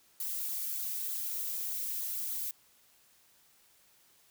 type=noise with flanger; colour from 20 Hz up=violet; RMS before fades=-36 dBFS; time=0.2-2.51 s; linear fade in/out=2 ms; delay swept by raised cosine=0.36 to 3.76 ms; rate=3.3 Hz; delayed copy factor=-0.6; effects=white hiss -65 dBFS RMS until 4.3 s